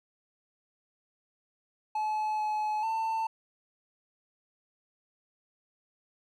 triangle tone with pitch steps, 858 / 853 / 893 Hz, A5 / G#5 / A5, -44 / +46 / +25 cents, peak -26 dBFS, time 1.95-3.27 s, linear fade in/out 5 ms, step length 440 ms, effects none

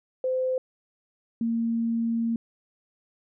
sine tone pair in turn, 515 / 230.1 Hz, C5 / A#3, -28 / -22 cents, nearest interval octave + major second, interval 1394 cents, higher first, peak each -23 dBFS, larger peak neither, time 0.24-0.58 / 1.41-2.36 s, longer second, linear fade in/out 2 ms, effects none

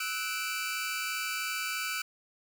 sawtooth tone cluster, 1303 / 1488 / 2340 / 2669 Hz, E6 / F#6 / D7 / E7, -20 / +9 / -7 / +21 cents, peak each -35 / -33 / -32 / -40 dBFS, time 0-2.02 s, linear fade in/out 5 ms, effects none

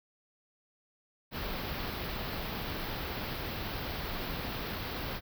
pink band-stop noise, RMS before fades -37 dBFS, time 1.31-5.21 s, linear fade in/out 50 ms, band 5000 to 13000 Hz, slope 48 dB/octave, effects none

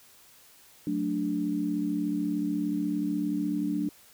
sine chord, D major, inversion first, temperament just, 183.54 / 220.2 / 293.7 Hz, F#3 / A3 / D4, -14 / +2 / 0 cents, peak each -33 / -33 / -28 dBFS, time 0.87-3.89 s, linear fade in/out 2 ms, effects white hiss -56 dBFS RMS until 4.13 s

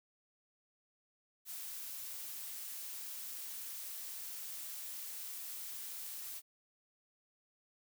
blue noise, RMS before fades -45 dBFS, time 1.45-6.42 s, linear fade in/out 50 ms, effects none

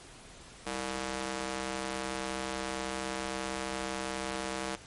square tone with high-pass filter, 65.41 Hz, C2, in tune, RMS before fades -36 dBFS, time 0.66-4.76 s, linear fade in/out 10 ms, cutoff 340 Hz, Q 0.55, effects pink hiss -51 dBFS RMS until 4.86 s + MP3 48 kbps

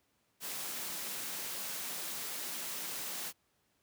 white high-pass noise, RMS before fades -40 dBFS, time 0.4-3.33 s, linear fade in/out 50 ms, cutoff 130 Hz, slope 96 dB/octave, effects pink hiss -75 dBFS RMS until 3.82 s + high-pass 80 Hz 12 dB/octave

